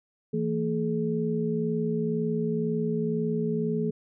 sine tone cluster, 165.3 / 227.3 / 425.8 Hz, E3 / A#3 / G#4, +5 / -43 / +43 cents, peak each -29 dBFS, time 0.33-3.91 s, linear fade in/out 10 ms, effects none

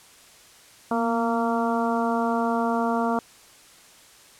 harmonic tone with a mistuned harmonic, 230.5 Hz, A#3, 19 cents flat, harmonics 1 / 2 / 3 / 4 / 5 / 6, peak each -25 / -29 / -27 / -29 / -31 / -34 dBFS, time 0.91-3.19 s, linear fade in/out 2 ms, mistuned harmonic 1, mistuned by +36 cents, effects white hiss -51 dBFS RMS until 4.39 s + low-pass 10000 Hz 12 dB/octave

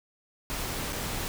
pink noise with dropouts, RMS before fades -33 dBFS, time 0.5-1.28 s, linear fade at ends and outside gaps 0 ms, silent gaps 0.924-0.929 s, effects none

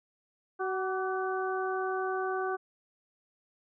harmonic tone with a mistuned harmonic, 376 Hz, F#4, 28 cents sharp, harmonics 1 / 2 / 3 / 4, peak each -32 / -35 / -37 / -38 dBFS, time 0.59-2.57 s, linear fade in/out 20 ms, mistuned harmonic 3, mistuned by +45 cents, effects none

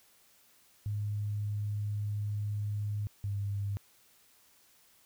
sine tone pair in turn, 103.83 / 100.58 Hz, G#2 / G2, 0 / +45 cents, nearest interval minor second, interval 55 cents, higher first, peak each -31 / -31 dBFS, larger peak neither, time 0.86-3.07 / 3.24-3.77 s, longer first, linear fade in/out 0 ms, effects white hiss -64 dBFS RMS until 5.05 s

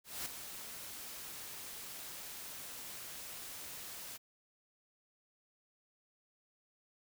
white noise with ADSR envelope, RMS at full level -39 dBFS, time 0.04-4.18 s, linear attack 220 ms, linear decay 3 ms, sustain -8 dB, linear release 21 ms, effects none

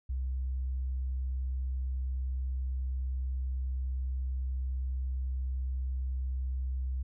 sine tone, 64.7 Hz, C2, 19 cents flat, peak -29 dBFS, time 0.09-7.03 s, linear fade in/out 10 ms, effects tanh soft clip ceiling -27 dBFS

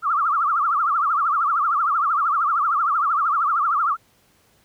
sine tone with vibrato, 1244.5 Hz, D#6, in tune, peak -17 dBFS, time 0.02-3.97 s, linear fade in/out 50 ms, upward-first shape triangle, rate 13 Hz, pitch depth 220 cents each way, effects pink hiss -59 dBFS RMS until 4.64 s + high-pass 60 Hz 12 dB/octave

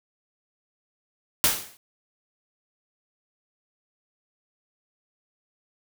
white noise with exponential decay, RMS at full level -17 dBFS, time 1.44-1.77 s, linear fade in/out 0 ms, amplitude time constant 71 ms, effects none

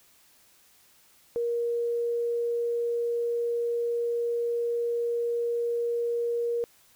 sine tone, 471.8 Hz, A#4, 21 cents sharp, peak -25 dBFS, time 1.36-6.64 s, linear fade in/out 0 ms, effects white hiss -60 dBFS RMS until 6.95 s

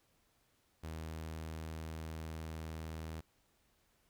sawtooth tone, 79.8 Hz, D#2, 44 cents sharp, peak -38 dBFS, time 0.83-3.21 s, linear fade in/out 10 ms, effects pink hiss -74 dBFS RMS until 4.09 s

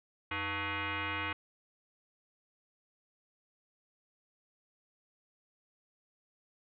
sine tone with frequency modulation, 490.2 Hz, B4, 13 cents flat, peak -33 dBFS, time 0.31-1.33 s, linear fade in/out 5 ms, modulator 400 Hz, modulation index 6, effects none

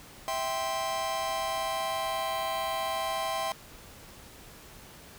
45% pulse chord, C major, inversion first, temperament just, 654.1 / 784.9 / 1046.5 Hz, E5 / G5 / C6, -14 / +2 / 0 cents, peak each -34 dBFS, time 0.28-3.52 s, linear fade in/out 0 ms, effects pink hiss -50 dBFS RMS until 5.18 s

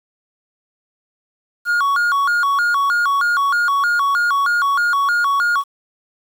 triangle tone with vibrato, 1262 Hz, D#6, 24 cents sharp, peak -12 dBFS, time 1.65-5.64 s, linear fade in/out 50 ms, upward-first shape square, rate 3.2 Hz, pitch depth 210 cents each way, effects 7-bit

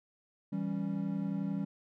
triangle chord, C# diminished, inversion first, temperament equal, 164.81 / 196 / 277.2 Hz, E3 / G3 / C#4, 0 / 0 / 0 cents, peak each -36 / -32 / -37 dBFS, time 0.52-1.65 s, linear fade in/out 10 ms, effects none

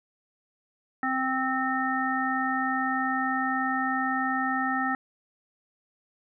harmonic tone, 261.6 Hz, C4, in tune, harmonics 1 / 3 / 5 / 7, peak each -30 / -30 / -30 / -30 dBFS, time 1.03-4.95 s, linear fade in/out 2 ms, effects none

